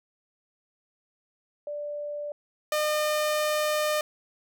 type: tone pair in turn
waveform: sine / sawtooth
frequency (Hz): 587.3 / 606.3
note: D5 / D#5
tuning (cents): 0 / -45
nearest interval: minor second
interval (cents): 55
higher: second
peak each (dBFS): -31 / -20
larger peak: second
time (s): 1.67-2.32 / 2.72-4.01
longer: second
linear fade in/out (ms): 2
effects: none